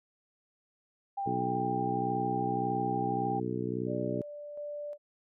sine tone with vibrato, 793 Hz, G5, 20 cents sharp, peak -31 dBFS, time 1.17-3.4 s, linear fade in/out 10 ms, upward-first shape sine, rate 13 Hz, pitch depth 12 cents each way
harmonic tone, 61.74 Hz, B1, in tune, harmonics 2 / 3 / 4 / 5 / 6 / 7, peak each -38 / -38 / -38 / -38 / -38 / -38 dBFS, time 1.26-4.22 s, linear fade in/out 5 ms
sine tone with tremolo, 587.3 Hz, D5, in tune, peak -36 dBFS, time 3.86-4.98 s, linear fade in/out 50 ms, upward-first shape square, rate 1.4 Hz, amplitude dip 40%
effects none

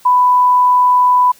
sine tone, 994 Hz, B5, 11 cents sharp, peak -7 dBFS, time 0.05-1.32 s, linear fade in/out 10 ms, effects white hiss -46 dBFS RMS until 1.39 s

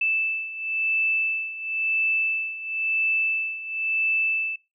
sine beating tone pair, 2637 / 2637.97 Hz, E7 / E7, 0 / +1 cents, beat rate 0.97 Hz, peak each -28 / -24 dBFS, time 0.01-4.56 s, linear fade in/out 5 ms, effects noise-tail reverb RT60 0.3 s tail -25 dB re dry

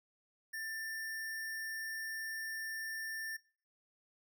sine tone with sample-and-hold, 1779 Hz, A6, 19 cents sharp, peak -39 dBFS, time 0.53-3.37 s, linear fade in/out 10 ms, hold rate 7350 Hz, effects noise-tail reverb RT60 0.4 s tail -22 dB re dry

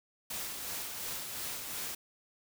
white noise with tremolo, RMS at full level -38 dBFS, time 0.3-1.95 s, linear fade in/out 5 ms, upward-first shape sine, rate 2.8 Hz, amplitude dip 35%, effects none

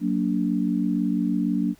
sine chord, Gb augmented, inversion none, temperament just, 185 / 231.2 / 289.1 Hz, Gb3 / Bb3 / D4, 0 / -14 / -27 cents, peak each -25 dBFS, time 0-1.75 s, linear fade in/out 50 ms, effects pink hiss -57 dBFS RMS until 1.79 s

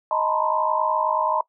sine tone cluster, 625 / 884 / 932 / 983 / 1044 Hz, D#5 / A5 / A#5 / B5 / C6, +8 / +8 / -1 / -8 / -4 cents, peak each -26 dBFS, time 0.11-1.41 s, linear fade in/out 2 ms, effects noise-tail reverb RT60 0.1 s tail -21 dB re dry

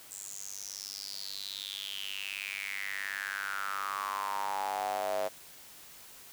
square tone with high-pass filter sweep, 49.38 Hz, G1, 13 cents sharp, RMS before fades -37 dBFS, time 0.1-5.29 s, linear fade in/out 20 ms, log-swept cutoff 7800 to 600 Hz, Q 7.4, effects white hiss -52 dBFS RMS until 6.32 s

